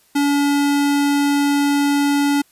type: tone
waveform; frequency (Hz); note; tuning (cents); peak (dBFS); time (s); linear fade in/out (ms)
square; 285.3; C#4; +50; -15; 0.15-2.42; 10
effects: white hiss -56 dBFS RMS until 2.51 s + resampled to 32000 Hz